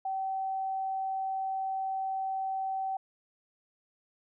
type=tone; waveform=sine; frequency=768 Hz; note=G5; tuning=36 cents flat; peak=-30 dBFS; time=0.05-2.97 s; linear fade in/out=5 ms; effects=none